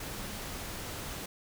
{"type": "tone in noise", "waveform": "sine", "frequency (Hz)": 207.7, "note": "G#3", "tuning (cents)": 0, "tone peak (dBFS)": -47, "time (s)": [0.13, 0.38], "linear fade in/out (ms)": 5, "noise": "pink", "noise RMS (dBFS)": -40, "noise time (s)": [0, 1.26], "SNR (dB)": -10, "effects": []}